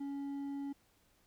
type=tone with hard clipping; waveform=triangle; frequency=280 Hz; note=C#4; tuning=18 cents sharp; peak=-39 dBFS; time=0-0.73 s; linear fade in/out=10 ms; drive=7 dB; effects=pink hiss -71 dBFS RMS until 1.26 s